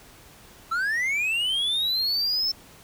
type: linear sweep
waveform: triangle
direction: up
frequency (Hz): 1303 to 5340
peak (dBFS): -21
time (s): 0.71-2.52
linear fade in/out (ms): 10
effects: pink hiss -50 dBFS RMS until 2.83 s